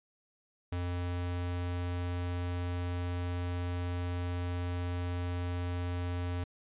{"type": "tone", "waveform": "square", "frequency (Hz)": 88.4, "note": "F2", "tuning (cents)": 22, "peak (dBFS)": -33, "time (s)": [0.72, 6.44], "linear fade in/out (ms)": 5, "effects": ["resampled to 8000 Hz"]}